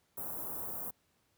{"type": "band-stop noise", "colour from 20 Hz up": "white", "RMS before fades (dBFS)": -40, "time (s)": [0.17, 0.91], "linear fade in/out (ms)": 10, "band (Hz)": [1100, 12000], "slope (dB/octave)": 24, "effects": ["pink hiss -74 dBFS RMS until 1.37 s", "high-pass 60 Hz 12 dB/octave"]}